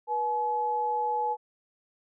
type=tone pair together; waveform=sine; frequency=484.3 / 852.8 Hz; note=B4 / G#5; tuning=-34 / +46 cents; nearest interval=minor seventh; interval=980 cents; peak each=-33 / -26 dBFS; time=0.07-1.37 s; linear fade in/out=50 ms; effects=none